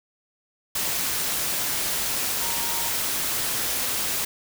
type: tone in noise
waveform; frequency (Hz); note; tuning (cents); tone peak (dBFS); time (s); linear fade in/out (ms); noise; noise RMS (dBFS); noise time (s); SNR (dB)
sine; 932.3; A#5; 0; -35; 2.41-2.89; 5; white; -26; 0.75-4.25; -12
effects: none

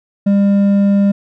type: tone with hard clipping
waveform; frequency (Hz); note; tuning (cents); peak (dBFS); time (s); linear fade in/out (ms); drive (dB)
sine; 200; G3; +35; -10; 0.26-1.12; 10; 5
effects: none

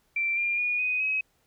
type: tone with pitch steps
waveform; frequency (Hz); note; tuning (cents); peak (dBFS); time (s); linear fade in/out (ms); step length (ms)
sine; 2349 / 2397 / 2446 / 2496 / 2547; D7 / D7 / D#7 / D#7 / D#7; 0 / +35 / -30 / +5 / +40; -24; 0.16-1.21; 5; 210
effects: pink hiss -69 dBFS RMS until 1.46 s

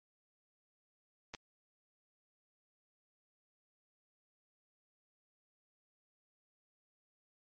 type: clicks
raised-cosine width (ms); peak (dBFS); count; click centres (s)
0.2; -27; 2; 1.339 / 1.348
effects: MP3 32 kbps

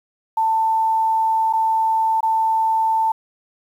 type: tone with dropouts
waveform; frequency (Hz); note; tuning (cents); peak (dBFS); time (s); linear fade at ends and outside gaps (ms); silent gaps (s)
sine; 890; A5; +20; -15; 0.37-3.12; 5; 1.528-1.534 / 2.207-2.229
effects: 8-bit

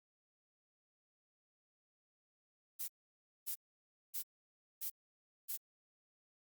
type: noise bursts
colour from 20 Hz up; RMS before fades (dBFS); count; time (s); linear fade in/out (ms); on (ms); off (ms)
violet; -40; 5; 2.79-5.575; 20; 93; 580
effects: Opus 48 kbps

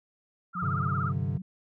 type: tone with vibrato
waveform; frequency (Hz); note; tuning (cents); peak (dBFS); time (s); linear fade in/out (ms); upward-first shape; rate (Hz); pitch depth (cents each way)
sine; 1297; E6; -28; -30; 0.53-1.13; 50; triangle; 17; 160
type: tone with pitch glide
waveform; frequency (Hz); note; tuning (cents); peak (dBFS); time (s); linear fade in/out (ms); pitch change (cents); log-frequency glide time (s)
sine; 180 to 186.13; F#3 to F#3; -47 to +11; -35; 0.55-1.42; 5; +58; 0.66-1.01
type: chord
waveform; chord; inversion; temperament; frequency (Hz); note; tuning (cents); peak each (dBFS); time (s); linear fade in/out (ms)
triangle; G suspended fourth; none; just; 98 / 130.67 / 147; G2 / C3 / D3; 0 / -2 / +2; -30; 0.62-1.38; 10
effects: none

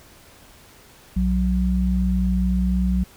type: tone pair together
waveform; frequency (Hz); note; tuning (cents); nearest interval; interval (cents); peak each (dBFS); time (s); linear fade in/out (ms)
sine; 61.38 / 185; B1 / F#3; -10 / 0; octave + perfect fifth; 1910; -20; 1.16-3.04; 10
effects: pink hiss -49 dBFS RMS until 3.16 s

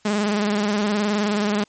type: tone with vibrato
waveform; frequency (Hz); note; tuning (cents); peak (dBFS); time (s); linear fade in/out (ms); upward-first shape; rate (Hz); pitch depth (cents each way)
sawtooth; 207.6; G#3; 0; -15; 0.05-1.64; 5; square; 19; 39
effects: white hiss -59 dBFS RMS until 1.68 s + MP3 32 kbps

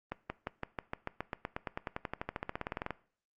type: accelerating click train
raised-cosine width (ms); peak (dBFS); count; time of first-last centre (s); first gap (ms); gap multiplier
0.5; -20; 30; 0.12-2.907; 180; 0.95
effects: noise-tail reverb RT60 0.5 s tail -20 dB re dry + Opus 32 kbps

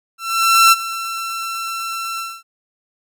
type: tone with ADSR envelope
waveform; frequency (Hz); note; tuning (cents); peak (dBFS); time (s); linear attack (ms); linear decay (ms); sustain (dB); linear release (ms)
sawtooth; 1346; E6; +36; -3; 0.18-2.43; 540; 28; -16; 240
effects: none

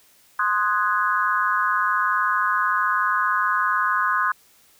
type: chord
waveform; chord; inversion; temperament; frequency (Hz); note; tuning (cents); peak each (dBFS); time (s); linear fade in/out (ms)
sine; Ab dominant seventh; first; equal; 1046.5 / 1244.5 / 1480 / 1661.2; C6 / Eb6 / Gb6 / Ab6; 0 / 0 / 0 / 0; -23 / -23 / -24 / -27; 0.39-4.32; 5
effects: white hiss -56 dBFS RMS until 4.79 s

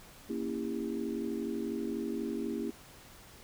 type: chord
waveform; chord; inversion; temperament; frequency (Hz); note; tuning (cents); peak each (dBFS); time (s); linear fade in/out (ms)
sine; A# diminished seventh; none; equal with one note detuned; 233.1 / 277.2 / 329.6 / 401.6; A#3 / C#4 / E4 / G4; 0 / 0 / 0 / +42; -37 / -39 / -38 / -39; 0.29-2.71; 10
effects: pink hiss -54 dBFS RMS until 3.43 s

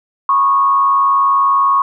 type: tone with frequency modulation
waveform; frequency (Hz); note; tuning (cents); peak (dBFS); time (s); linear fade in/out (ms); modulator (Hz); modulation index
sine; 1100; C#6; -14; -9; 0.29-1.82; 2; 100; 0.64
effects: none

